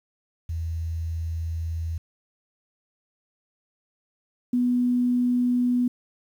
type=tone pair in turn; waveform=sine; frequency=82.1 / 246 Hz; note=E2 / B3; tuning=-6 / -7 cents; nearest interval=octave + perfect fifth; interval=1899 cents; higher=second; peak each=-26 / -19 dBFS; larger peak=second; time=0.49-1.98 / 4.53-5.88 s; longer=first; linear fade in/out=5 ms; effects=9-bit